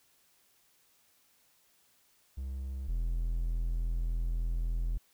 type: tone pair in turn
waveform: triangle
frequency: 66 / 41.76 Hz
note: C2 / E1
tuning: +16 / +23 cents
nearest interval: minor sixth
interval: 793 cents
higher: first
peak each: -33 / -27 dBFS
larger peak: second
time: 2.37-2.88 / 2.88-4.98 s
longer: second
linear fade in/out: 10 ms
effects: white hiss -68 dBFS RMS until 5.13 s